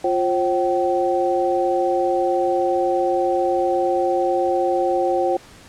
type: tone cluster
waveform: sine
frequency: 351.6 / 536 / 765 Hz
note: F4 / C5 / G5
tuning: +12 / +42 / -42 cents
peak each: -21 dBFS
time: 0.04-5.37 s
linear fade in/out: 5 ms
effects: pink hiss -45 dBFS RMS until 5.68 s + low-pass 9000 Hz 12 dB/octave